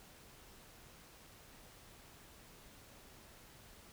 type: silence
effects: pink hiss -59 dBFS RMS until 3.92 s